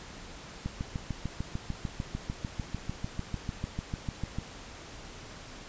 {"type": "click train", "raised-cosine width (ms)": 5, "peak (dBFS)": -20, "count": 26, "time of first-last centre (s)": [0.66, 4.386], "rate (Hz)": 6.71, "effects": ["pink hiss -46 dBFS RMS until 5.68 s", "resampled to 16000 Hz"]}